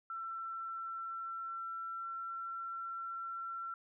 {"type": "tone with pitch glide", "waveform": "sine", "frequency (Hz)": [1343, 1353.9], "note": ["E6", "E6"], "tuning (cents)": [32, 46], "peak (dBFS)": -39, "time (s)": [0.1, 3.74], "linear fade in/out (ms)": 2, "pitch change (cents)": 14, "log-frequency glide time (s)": [0.46, 2.55], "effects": []}